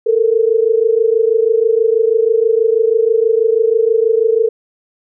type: tone pair together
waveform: sine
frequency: 440 / 466.2 Hz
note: A4 / A#4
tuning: 0 / 0 cents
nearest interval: minor second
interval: 100 cents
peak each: -12 / -13 dBFS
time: 0.06-4.49 s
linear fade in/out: 10 ms
effects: none